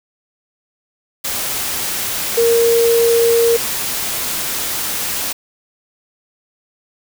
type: tone in noise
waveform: sine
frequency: 464.7 Hz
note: A#4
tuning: 5 cents flat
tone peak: -10 dBFS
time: 2.37-3.57 s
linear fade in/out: 10 ms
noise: white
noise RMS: -21 dBFS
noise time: 1.24-5.33 s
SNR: +8 dB
effects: none